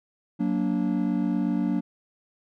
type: chord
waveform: triangle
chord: Gb augmented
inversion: none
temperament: equal with one note detuned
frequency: 185 / 233.1 / 290.5 Hz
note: Gb3 / Bb3 / D4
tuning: 0 / 0 / -19 cents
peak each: -25 dBFS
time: 0.39-1.81 s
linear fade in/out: 20 ms
effects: none